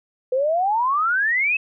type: exponential sweep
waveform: sine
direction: up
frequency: 496.3 to 2637 Hz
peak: -17 dBFS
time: 0.32-1.57 s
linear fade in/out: 5 ms
effects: none